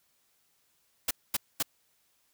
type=noise bursts; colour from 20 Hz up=white; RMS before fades=-28 dBFS; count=3; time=1.08-1.627 s; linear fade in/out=5 ms; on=29 ms; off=230 ms; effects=white hiss -71 dBFS RMS until 2.33 s